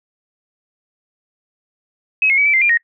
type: tone with pitch steps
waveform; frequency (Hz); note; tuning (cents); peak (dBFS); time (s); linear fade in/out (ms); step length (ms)
sine; 2554 / 2160 / 2276 / 2319 / 2087 / 2394 / 1867; D#7 / C#7 / C#7 / D7 / C7 / D7 / A#6; +45 / -45 / +45 / -22 / -5 / +33 / +2; -11; 2.22-2.773; 2; 79
effects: noise-tail reverb RT60 0.1 s tail -24 dB re dry